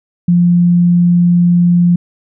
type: tone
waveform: sine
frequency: 174.61 Hz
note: F3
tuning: in tune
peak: -6 dBFS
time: 0.28-1.96 s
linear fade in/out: 5 ms
effects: none